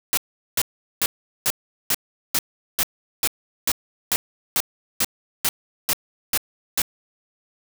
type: noise bursts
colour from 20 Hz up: white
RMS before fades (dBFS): -20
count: 16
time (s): 0.13-6.818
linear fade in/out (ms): 0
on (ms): 43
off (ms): 400
effects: none